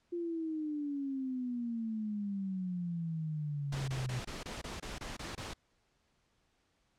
sine exponential sweep, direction down, 349.6 to 123.47 Hz, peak -34 dBFS, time 0.12-4.2 s, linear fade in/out 10 ms
pink noise bursts, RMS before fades -42 dBFS, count 10, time 3.72-5.536 s, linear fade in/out 5 ms, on 160 ms, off 24 ms
effects pink hiss -75 dBFS RMS until 6.98 s + low-pass 7000 Hz 12 dB/octave

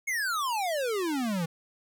square exponential sweep, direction down, 2217 to 158.8 Hz, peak -28 dBFS, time 0.07-1.46 s, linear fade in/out 10 ms, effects none

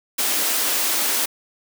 white high-pass noise, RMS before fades -21 dBFS, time 0.18-1.26 s, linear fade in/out 10 ms, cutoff 220 Hz, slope 96 dB/octave, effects none

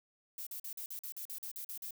violet noise bursts, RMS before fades -43 dBFS, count 12, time 0.38-1.908 s, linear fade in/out 2 ms, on 87 ms, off 44 ms, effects none

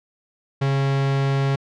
45% pulse tone, 137.2 Hz, C#3, 17 cents flat, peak -18 dBFS, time 0.61-1.56 s, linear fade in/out 10 ms, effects low-pass 4000 Hz 12 dB/octave

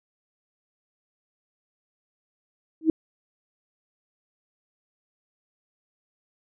sine tone with exponential growth, 319 Hz, D#4, 43 cents sharp, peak -11 dBFS, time 2.81-2.9 s, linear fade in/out 2 ms, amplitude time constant 19 ms, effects none

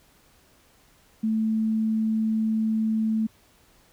sine tone, 220 Hz, A3, in tune, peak -21 dBFS, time 1.23-3.27 s, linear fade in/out 10 ms, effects pink hiss -59 dBFS RMS until 3.92 s

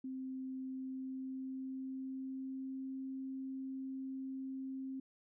sine tone with pitch glide, 261.6 to 265.4 Hz, C4 to C4, 0 to +25 cents, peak -40 dBFS, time 0.04-5 s, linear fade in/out 5 ms, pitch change +25 cents, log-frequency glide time 0.6-2.99 s, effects none

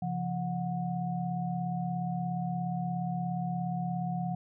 sine tone cluster, 136.3 / 173.3 / 730 Hz, C#3 / F3 / F#5, -29 / -13 / -24 cents, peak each -37 / -32 / -36 dBFS, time 0.02-4.35 s, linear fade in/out 5 ms, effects none

